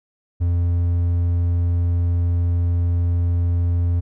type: tone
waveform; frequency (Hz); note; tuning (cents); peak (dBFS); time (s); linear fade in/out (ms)
triangle; 86.6; F2; -14; -14; 0.4-4.01; 20
effects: none